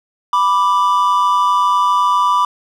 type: tone pair together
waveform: triangle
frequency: 987.8 / 1175.4 Hz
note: B5 / D6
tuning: 0 / +1 cents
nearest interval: minor third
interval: 301 cents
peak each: -12 dBFS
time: 0.33-2.45 s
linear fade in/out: 2 ms
effects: none